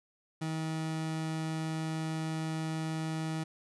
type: tone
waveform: 30% pulse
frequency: 159.2 Hz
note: D#3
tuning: 40 cents sharp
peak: -30 dBFS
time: 0.41-3.44 s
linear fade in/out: 10 ms
effects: resampled to 24000 Hz